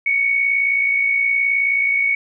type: tone pair together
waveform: sine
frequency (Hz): 2224 / 2283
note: C#7 / D7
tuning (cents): +5 / -50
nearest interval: unison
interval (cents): 45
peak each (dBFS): -15 / -25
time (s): 0.06-2.15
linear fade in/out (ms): 5
effects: none